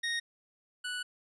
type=tone pair in turn; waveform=25% pulse; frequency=1863 / 1478.7 Hz; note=A#6 / F#6; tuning=-2 / -1 cents; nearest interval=major third; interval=399 cents; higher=first; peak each=-27 / -31 dBFS; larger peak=first; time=0.03-0.2 / 0.84-1.03 s; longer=second; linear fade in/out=10 ms; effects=resampled to 22050 Hz